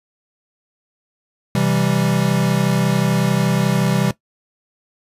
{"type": "chord", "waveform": "square", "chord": "C major", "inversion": "none", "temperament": "equal", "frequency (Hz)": [130.81, 164.81, 196], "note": ["C3", "E3", "G3"], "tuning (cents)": [0, 0, 0], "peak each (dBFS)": -20, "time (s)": [1.55, 4.11], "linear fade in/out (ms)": 2, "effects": ["noise-tail reverb RT60 0.1 s tail -17 dB re dry", "resampled to 32000 Hz"]}